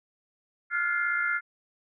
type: tone cluster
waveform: sine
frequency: 1397 / 1454 / 1722 / 2099 Hz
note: F6 / F#6 / A6 / C7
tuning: 0 / -31 / -38 / +5 cents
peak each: -27 / -34 / -33 / -31 dBFS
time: 0.7-1.41 s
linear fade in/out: 50 ms
effects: none